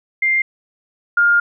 sine tone pair in turn, 2102 / 1411 Hz, C7 / F6, +7 / +17 cents, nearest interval perfect fifth, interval 690 cents, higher first, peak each -13 / -10 dBFS, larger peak second, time 0.22-0.42 / 1.17-1.4 s, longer second, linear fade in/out 5 ms, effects none

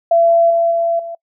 sine tone with level steps, 674 Hz, E5, 38 cents sharp, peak -8 / -11 / -13 / -24 dBFS, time 0.11-1.15 s, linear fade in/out 5 ms, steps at 0.5 / 0.71 / 0.99 s, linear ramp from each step 5 ms, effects noise-tail reverb RT60 0.1 s tail -25 dB re dry

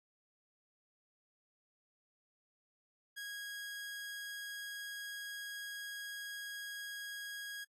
sawtooth tone, 1646 Hz, G#6, 16 cents flat, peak -39 dBFS, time 3.16-7.65 s, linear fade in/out 20 ms, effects AAC 48 kbps

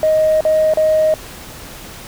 sine tone with dropouts, 625 Hz, D#5, 8 cents sharp, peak -9 dBFS, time 0.03-1.14 s, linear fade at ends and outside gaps 1 ms, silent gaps 0.407-0.451 / 0.737-0.772 s, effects tanh soft clip ceiling -6 dBFS + pink hiss -34 dBFS RMS until 2.07 s

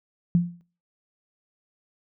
sine tone with exponential decay, 173.8 Hz, F3, 8 cents flat, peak -13 dBFS, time 0.35-0.61 s, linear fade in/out 0 ms, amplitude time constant 55 ms, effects noise-tail reverb RT60 0.4 s tail -20 dB re dry

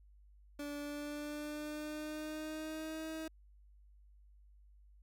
30% pulse tone with pitch glide, 290 to 318.1 Hz, D4 to D#4, -22 to +38 cents, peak -38 dBFS, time 0.59-3.28 s, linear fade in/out 5 ms, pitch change +160 cents, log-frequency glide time 0.79-3.08 s, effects added 50 Hz sine -59 dBFS peak until 5.02 s

